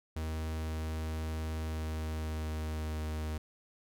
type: tone with pitch glide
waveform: 45% pulse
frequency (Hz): 79.1 to 77.7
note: D#2 to D#2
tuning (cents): +29 to -2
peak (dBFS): -34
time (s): 0.16-3.38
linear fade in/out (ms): 5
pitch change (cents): -31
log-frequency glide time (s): 1.53-3.06
effects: none